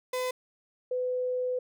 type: tone pair in turn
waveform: 35% pulse / sine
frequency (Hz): 506 / 502.5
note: B4 / B4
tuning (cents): +42 / +30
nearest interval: unison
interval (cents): 12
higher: first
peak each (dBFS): -27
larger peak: neither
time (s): 0.13-0.31 / 0.91-1.59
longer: second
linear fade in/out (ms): 5
effects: none